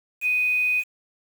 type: tone with quantisation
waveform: sine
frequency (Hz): 2493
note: D#7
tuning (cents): +3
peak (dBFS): -19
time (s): 0.21-0.84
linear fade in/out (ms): 50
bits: 7
effects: none